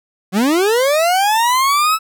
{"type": "linear sweep", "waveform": "40% pulse", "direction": "up", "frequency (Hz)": [176.1, 1318.5], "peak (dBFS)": -11, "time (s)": [0.32, 1.99], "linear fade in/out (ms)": 50, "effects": []}